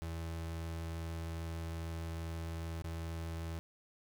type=tone with dropouts; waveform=35% pulse; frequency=82.41 Hz; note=E2; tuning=in tune; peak=-37 dBFS; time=0.02-3.59 s; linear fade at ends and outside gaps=0 ms; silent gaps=2.821-2.843 s; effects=none